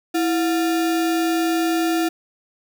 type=tone with sample-and-hold; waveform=sine; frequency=329.6 Hz; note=E4; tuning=in tune; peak=-17 dBFS; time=0.14-2.09 s; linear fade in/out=10 ms; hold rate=1050 Hz; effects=none